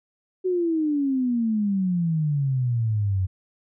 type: exponential sweep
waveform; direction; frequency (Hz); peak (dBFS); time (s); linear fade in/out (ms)
sine; down; 375.8 to 91.4; -20; 0.44-3.27; 20
effects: none